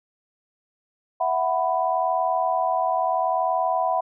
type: chord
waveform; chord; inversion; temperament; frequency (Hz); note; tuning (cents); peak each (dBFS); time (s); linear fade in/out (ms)
sine; E suspended second; none; equal with one note detuned; 659.3 / 740 / 992.3; E5 / F#5 / B5; 0 / 0 / +8; -25 / -23 / -25; 1.2-4.01; 10
effects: none